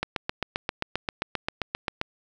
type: click train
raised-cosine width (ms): 0.3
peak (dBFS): -10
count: 16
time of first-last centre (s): 0.03-2.014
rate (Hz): 7.56
effects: none